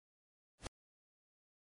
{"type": "noise with exponential growth", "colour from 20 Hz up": "pink", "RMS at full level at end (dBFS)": -38, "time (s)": [0.58, 0.67], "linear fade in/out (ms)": 2, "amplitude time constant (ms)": 19, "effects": ["MP3 48 kbps"]}